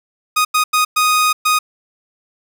sawtooth tone bursts at uneven times, 1244 Hz, D#6, 1 cent flat, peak -8 dBFS, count 5, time 0.36-0.45 / 0.54-0.64 / 0.73-0.85 / 0.96-1.33 / 1.45-1.59 s, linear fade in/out 10 ms, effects none

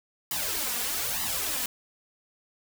white noise with flanger, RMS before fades -30 dBFS, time 0.31-1.66 s, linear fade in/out 2 ms, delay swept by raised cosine 1 to 4.2 ms, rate 1.1 Hz, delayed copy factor +1, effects none

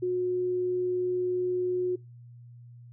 sine tone, 362.9 Hz, F#4, 34 cents flat, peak -25 dBFS, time 0.02-1.96 s, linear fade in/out 10 ms, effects noise-tail reverb RT60 0.2 s tail -22 dB re dry + added 120 Hz sine -46 dBFS peak until 2.92 s

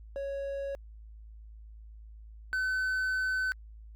triangle tone pair in turn, 554 / 1518 Hz, C#5 / F#6, -1 / +44 cents, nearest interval octave + perfect fourth, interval 1745 cents, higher second, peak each -31 / -26 dBFS, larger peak second, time 0.16-0.75 / 2.53-3.52 s, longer second, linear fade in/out 0 ms, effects added 54 Hz sine -46 dBFS peak until 3.95 s + Opus 48 kbps

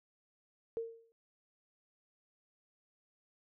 sine tone with exponential decay, 457.3 Hz, A#4, 33 cents flat, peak -32 dBFS, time 0.77-1.12 s, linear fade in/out 0 ms, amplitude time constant 75 ms, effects none

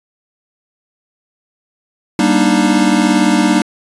square chord, Eb major seventh, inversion first, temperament equal with one note detuned, 196 / 237 / 293.7 / 311.1 Hz, G3 / Bb3 / D4 / Eb4, 0 / +29 / 0 / 0 cents, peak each -16 dBFS, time 2.19-3.62 s, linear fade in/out 2 ms, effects resampled to 24000 Hz

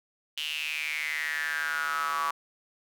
square tone with high-pass filter sweep, 76 Hz, D#2, 40 cents flat, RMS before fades -31 dBFS, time 0.37-2.31 s, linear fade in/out 5 ms, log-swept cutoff 3000 to 1100 Hz, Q 8.3, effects none

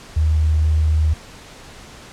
sine tone, 77.78 Hz, D#2, in tune, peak -13 dBFS, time 0.16-1.14 s, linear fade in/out 10 ms, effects pink hiss -40 dBFS RMS until 2.12 s + low-pass 8000 Hz 12 dB/octave

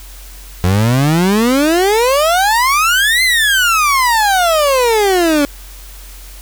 30% pulse exponential two-way sweep, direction up then down, 87.8 to 2093 to 280 Hz, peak -7 dBFS, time 0.64-5.45 s, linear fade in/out 0 ms, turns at 3.23 s, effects added 46 Hz sine -32 dBFS peak until 6.41 s + white hiss -38 dBFS RMS until 6.41 s

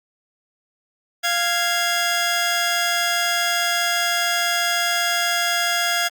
15% pulse tone pair together, 696 / 1655.4 Hz, F5 / G#6, -6 / -6 cents, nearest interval octave + minor third, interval 1500 cents, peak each -15 dBFS, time 1.23-6.09 s, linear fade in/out 20 ms, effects Opus 48 kbps

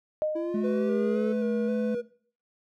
sine tone with exponential decay, 615 Hz, D#5, 20 cents flat, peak -22 dBFS, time 0.22-0.96 s, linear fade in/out 0 ms, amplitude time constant 160 ms
triangle linear sweep, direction up, 329.6 to 440 Hz, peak -27 dBFS, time 0.35-1.33 s, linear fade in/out 10 ms
triangle tone with pitch glide, 213.6 to 216.6 Hz, G#3 to A3, +49 to -27 cents, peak -24 dBFS, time 0.54-1.95 s, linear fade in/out 5 ms, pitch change +24 cents, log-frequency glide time 0.65-1.58 s
triangle tone with vibrato, 489.5 Hz, B4, 15 cents flat, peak -26 dBFS, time 0.63-2.02 s, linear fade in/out 20 ms, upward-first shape square, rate 1.9 Hz, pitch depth 29 cents each way
effects noise-tail reverb RT60 0.5 s tail -20 dB re dry

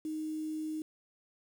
sine tone with quantisation, 311.1 Hz, D#4, in tune, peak -34 dBFS, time 0.05-0.82 s, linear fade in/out 2 ms, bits 9, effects none

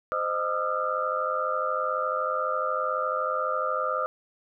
sine tone cluster, 518 / 617 / 1209 / 1303 / 1375 Hz, C5 / D#5 / D6 / E6 / F6, -17 / -15 / +50 / -20 / -27 cents, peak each -31 / -32 / -29 / -33 / -33 dBFS, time 0.12-4.06 s, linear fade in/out 0 ms, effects none

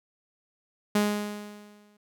sawtooth tone with exponential decay, 207.7 Hz, G#3, in tune, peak -16 dBFS, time 0.95-1.97 s, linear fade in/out 5 ms, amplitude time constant 220 ms, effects none

